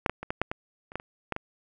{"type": "clicks", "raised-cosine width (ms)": 0.5, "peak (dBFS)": [-8, -12, -21, -14, -9, -16, -28, -16, -28, -14, -17], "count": 11, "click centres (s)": [0.062, 0.096, 0.23, 0.305, 0.416, 0.515, 0.919, 0.956, 0.999, 1.323, 1.364], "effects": []}